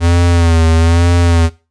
square tone with vibrato, 84 Hz, E2, 33 cents sharp, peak -8 dBFS, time 0-1.5 s, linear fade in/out 50 ms, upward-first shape sine, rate 1.1 Hz, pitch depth 57 cents each way, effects noise-tail reverb RT60 0.3 s tail -19 dB re dry + resampled to 22050 Hz

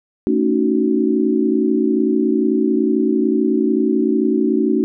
sine chord, D# half-diminished seventh, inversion second, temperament just, 224 / 280 / 311.1 / 373.4 Hz, A3 / C#4 / D#4 / F#4, +31 / +18 / 0 / +16 cents, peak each -19 dBFS, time 0.27-4.84 s, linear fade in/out 0 ms, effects none

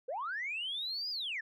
sine linear two-way sweep, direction up then down, 459.2 to 5030 to 1667 Hz, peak -34 dBFS, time 0.08-1.41 s, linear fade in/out 10 ms, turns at 1.1 s, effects tanh soft clip ceiling -30 dBFS

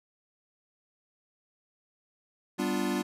square chord, G dominant seventh, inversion none, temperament equal, 196 / 246.9 / 293.7 / 349.2 Hz, G3 / B3 / D4 / F4, 0 / 0 / 0 / 0 cents, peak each -34 dBFS, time 2.58-3.03 s, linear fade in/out 20 ms, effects resampled to 32000 Hz

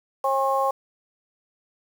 harmonic tone, 270 Hz, C#4, 45 cents flat, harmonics 2 / 3 / 4, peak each -24 / -24 / -24 dBFS, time 0.24-0.71 s, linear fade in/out 5 ms, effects 7-bit

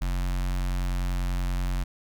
square tone with notch filter, 45.18 Hz, F#1, 40 cents flat, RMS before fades -27 dBFS, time 0.01-1.84 s, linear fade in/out 10 ms, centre 430 Hz, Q 1.1, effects none

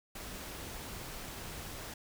pink noise, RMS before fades -44 dBFS, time 0.15-1.94 s, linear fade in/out 5 ms, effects none

